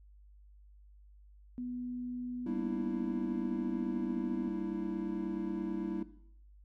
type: tone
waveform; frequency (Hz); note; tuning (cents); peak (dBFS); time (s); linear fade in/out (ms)
sine; 246.9; B3; 0; -36; 1.58-4.48; 0
type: chord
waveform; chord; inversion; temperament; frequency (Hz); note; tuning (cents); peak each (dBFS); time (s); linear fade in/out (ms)
triangle; E half-diminished seventh; first; equal with one note detuned; 196 / 233.1 / 300.4 / 329.6; G3 / Bb3 / D4 / E4; 0 / 0 / +39 / 0; -38 / -40 / -38 / -36; 2.46-6.03; 5
effects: noise-tail reverb RT60 0.7 s tail -17 dB re dry + added 50 Hz sine -55 dBFS peak until 6.64 s